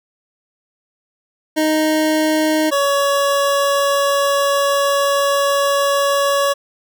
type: tone pair in turn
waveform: 25% pulse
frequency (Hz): 311.1 / 561.7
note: D#4 / C#5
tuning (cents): 0 / +23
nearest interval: minor seventh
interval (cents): 1023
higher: second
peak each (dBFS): -10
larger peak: neither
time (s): 1.56-2.71 / 2.71-6.54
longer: second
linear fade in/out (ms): 20
effects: none